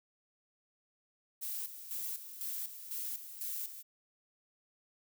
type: noise with tremolo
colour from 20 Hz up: violet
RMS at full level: -39 dBFS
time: 1.41-3.83 s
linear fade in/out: 20 ms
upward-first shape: square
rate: 2 Hz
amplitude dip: 65%
effects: none